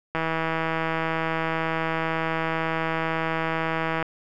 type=click train; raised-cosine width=0.5 ms; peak=-11 dBFS; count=629; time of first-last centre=0.15-4.027 s; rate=162 Hz; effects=none